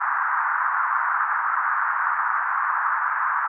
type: band-pass noise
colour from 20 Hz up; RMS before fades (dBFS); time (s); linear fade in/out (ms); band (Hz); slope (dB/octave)
pink; -23; 0-3.48; 20; 970 to 1600; 48
effects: none